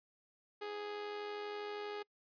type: tone with amplitude modulation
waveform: sawtooth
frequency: 415.3 Hz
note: G#4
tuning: in tune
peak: -35 dBFS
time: 0.61-2.03 s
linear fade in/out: 10 ms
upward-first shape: sine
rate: 92.5 Hz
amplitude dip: 40%
effects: noise-tail reverb RT60 0.1 s tail -26 dB re dry + resampled to 11025 Hz

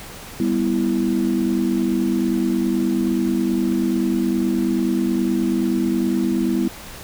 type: chord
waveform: sine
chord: E minor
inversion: first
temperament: just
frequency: 197.78 / 247.2 / 329.6 Hz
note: G3 / B3 / E4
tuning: +16 / +2 / 0 cents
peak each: -22 / -21 / -21 dBFS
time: 0.4-6.68 s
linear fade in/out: 2 ms
effects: pink hiss -37 dBFS RMS until 7.03 s

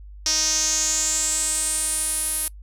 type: tone with band-pass filter sweep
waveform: sawtooth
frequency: 311.7 Hz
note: D#4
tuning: 3 cents sharp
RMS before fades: -23 dBFS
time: 0.26-2.48 s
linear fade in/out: 2 ms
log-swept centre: 5600 to 11000 Hz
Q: 6.1
effects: noise-tail reverb RT60 0.1 s tail -24 dB re dry + added 50 Hz sine -38 dBFS peak until 2.62 s

